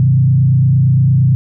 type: tone with frequency modulation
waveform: sine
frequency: 130.81 Hz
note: C3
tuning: in tune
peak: -7 dBFS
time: 0-1.35 s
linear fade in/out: 0 ms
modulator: 28.7 Hz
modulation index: 0.81
effects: none